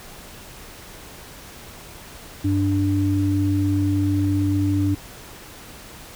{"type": "tone pair together", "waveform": "sine", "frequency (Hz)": [98, 293.9], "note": ["G2", "D4"], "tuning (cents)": [0, 1], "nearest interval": "octave + perfect fifth", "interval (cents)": 1901, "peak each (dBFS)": -20, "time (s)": [2.44, 4.95], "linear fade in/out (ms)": 10, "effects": ["pink hiss -41 dBFS RMS until 6.15 s"]}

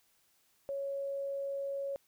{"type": "tone", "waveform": "sine", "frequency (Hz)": 554.4, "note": "C#5", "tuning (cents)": 0, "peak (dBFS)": -34, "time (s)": [0.69, 1.96], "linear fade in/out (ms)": 0, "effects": ["white hiss -71 dBFS RMS until 2.07 s"]}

